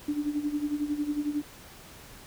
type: tone with tremolo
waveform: sine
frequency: 294.5 Hz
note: D4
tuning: 5 cents sharp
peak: -24 dBFS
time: 0.08-1.42 s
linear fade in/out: 5 ms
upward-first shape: sine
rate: 11 Hz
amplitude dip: 75%
effects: pink hiss -49 dBFS RMS until 2.26 s